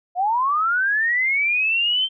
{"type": "linear sweep", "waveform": "sine", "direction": "up", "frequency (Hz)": [694, 3136], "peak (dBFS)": -17, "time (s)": [0.15, 2.09], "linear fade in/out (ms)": 50, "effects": []}